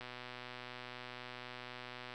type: click train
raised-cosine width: 0.3 ms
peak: -30 dBFS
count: 265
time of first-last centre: 0.01-2.139 s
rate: 124 Hz
effects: none